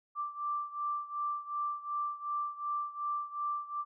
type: beating tone pair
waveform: sine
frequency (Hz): 1174.7 / 1177.4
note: D6 / D6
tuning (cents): 0 / +4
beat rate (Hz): 2.7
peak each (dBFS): -35 / -38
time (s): 0.15-3.85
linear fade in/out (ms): 50
effects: none